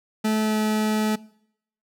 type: tone with pitch glide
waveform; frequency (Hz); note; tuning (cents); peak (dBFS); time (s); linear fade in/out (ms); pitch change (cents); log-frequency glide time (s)
40% pulse; 216.8 to 215.2; A3 to A3; -25 to -38; -19; 0.24-1.16; 10; -13; 0.41-0.57
effects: noise-tail reverb RT60 0.7 s tail -22 dB re dry